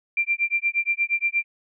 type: tone with tremolo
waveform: sine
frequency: 2367 Hz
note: D7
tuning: 13 cents sharp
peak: -17 dBFS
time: 0.17-1.44 s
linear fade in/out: 2 ms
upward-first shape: sine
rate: 8.5 Hz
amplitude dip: 100%
effects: none